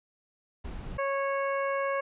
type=noise; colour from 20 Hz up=brown; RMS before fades=-38 dBFS; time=0.64-0.98 s; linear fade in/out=10 ms
type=harmonic tone; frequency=551 Hz; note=C#5; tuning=11 cents flat; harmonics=1 / 2 / 3 / 4 / 5; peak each=-29 / -32 / -37 / -39 / -48 dBFS; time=0.98-2.01 s; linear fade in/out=10 ms
effects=resampled to 8000 Hz